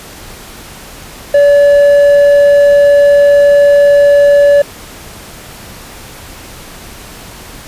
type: tone with hard clipping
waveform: sine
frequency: 573 Hz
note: D5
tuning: 43 cents flat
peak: -4 dBFS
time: 1.34-4.62 s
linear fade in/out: 5 ms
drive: 3 dB
effects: pink hiss -31 dBFS RMS until 7.67 s + resampled to 32000 Hz